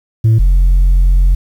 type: tone pair in turn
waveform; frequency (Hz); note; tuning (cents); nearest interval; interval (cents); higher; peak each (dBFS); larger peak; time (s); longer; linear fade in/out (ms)
sine; 111.6 / 44.29; A2 / F1; +25 / +25; octave + major third; 1600; first; -3; neither; 0.24-0.39 / 0.39-1.35; second; 10
effects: tanh soft clip ceiling -5 dBFS + 7-bit